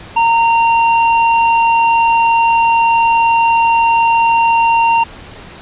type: tone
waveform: square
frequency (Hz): 921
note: A#5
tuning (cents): -21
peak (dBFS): -9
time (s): 0.16-5.04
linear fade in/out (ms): 10
effects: pink hiss -34 dBFS RMS until 5.61 s + resampled to 8000 Hz